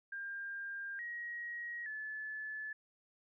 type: tone with pitch steps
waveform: sine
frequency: 1600 / 1895 / 1730 Hz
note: G6 / A#6 / A6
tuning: +35 / +28 / -30 cents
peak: -40 dBFS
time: 0.12-2.73 s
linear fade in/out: 5 ms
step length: 870 ms
effects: none